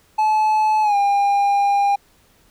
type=tone with pitch glide; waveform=triangle; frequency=862 to 804.3 Hz; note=A5 to G5; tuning=-36 to +44 cents; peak=-12 dBFS; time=0.18-1.96 s; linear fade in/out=10 ms; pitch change=-120 cents; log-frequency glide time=0.82-0.96 s; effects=pink hiss -56 dBFS RMS until 2.5 s